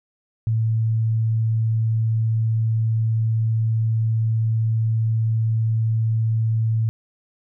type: tone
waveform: sine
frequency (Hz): 111.9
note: A2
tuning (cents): +30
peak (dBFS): -17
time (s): 0.47-6.89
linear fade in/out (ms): 0
effects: none